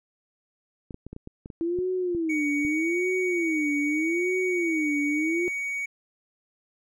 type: clicks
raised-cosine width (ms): 3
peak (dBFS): -25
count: 11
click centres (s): 0.908 / 0.944 / 1.066 / 1.13 / 1.164 / 1.274 / 1.459 / 1.502 / 1.788 / 2.149 / 2.65
type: tone with vibrato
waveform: sine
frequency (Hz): 328.1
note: E4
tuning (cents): -8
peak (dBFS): -24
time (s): 1.61-5.48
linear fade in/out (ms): 0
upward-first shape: sine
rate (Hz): 0.81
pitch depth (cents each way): 210
type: tone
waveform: triangle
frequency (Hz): 2245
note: C#7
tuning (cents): +21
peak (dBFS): -26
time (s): 2.29-5.86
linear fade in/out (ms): 10
effects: none